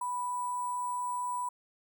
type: tone with sample-and-hold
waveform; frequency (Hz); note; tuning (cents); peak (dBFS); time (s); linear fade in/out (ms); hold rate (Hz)
sine; 987.8; B5; 0; -31; 0.01-1.49; 5; 8820
effects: none